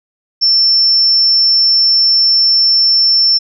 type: tone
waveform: sine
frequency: 5380 Hz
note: E8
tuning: 34 cents sharp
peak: -7 dBFS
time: 0.41-3.39 s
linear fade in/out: 20 ms
effects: none